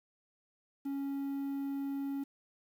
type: tone with quantisation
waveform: triangle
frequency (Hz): 277.3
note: C#4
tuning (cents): +1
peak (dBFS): -32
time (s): 0.85-2.24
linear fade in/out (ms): 10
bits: 10
effects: none